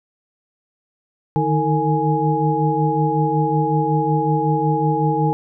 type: tone cluster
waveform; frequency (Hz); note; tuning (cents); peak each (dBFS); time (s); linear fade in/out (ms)
sine; 150.9 / 156.3 / 317.9 / 454.7 / 833; D3 / D#3 / D#4 / A#4 / G#5; +47 / +8 / +37 / -43 / +5; -21 / -23 / -23 / -23 / -20; 1.36-5.33; 0
effects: none